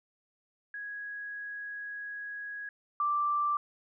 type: tone pair in turn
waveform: sine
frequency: 1661.2 / 1174.6 Hz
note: G#6 / D6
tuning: 0 / 0 cents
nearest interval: tritone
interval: 600 cents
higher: first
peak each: -37 / -26 dBFS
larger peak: second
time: 0.74-2.69 / 3-3.57 s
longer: first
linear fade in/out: 2 ms
effects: none